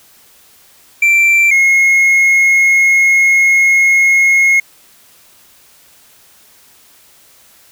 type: tone pair in turn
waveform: triangle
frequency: 2349 / 2160 Hz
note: D7 / C#7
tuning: 0 / -45 cents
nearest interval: minor second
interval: 145 cents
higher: first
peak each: -5 dBFS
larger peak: neither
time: 1.02-1.51 / 1.51-4.6 s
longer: second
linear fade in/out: 5 ms
effects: white hiss -46 dBFS RMS until 7.71 s